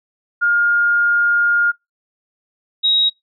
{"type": "tone pair in turn", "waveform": "sine", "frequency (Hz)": [1416, 3803], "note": ["F6", "A#7"], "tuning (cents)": [23, 34], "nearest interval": "octave + perfect fourth", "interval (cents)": 1711, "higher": "second", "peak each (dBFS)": -12, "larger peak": "neither", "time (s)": [[0.41, 1.72], [2.83, 3.1]], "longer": "first", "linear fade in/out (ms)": 20, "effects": ["noise-tail reverb RT60 0.2 s tail -26 dB re dry"]}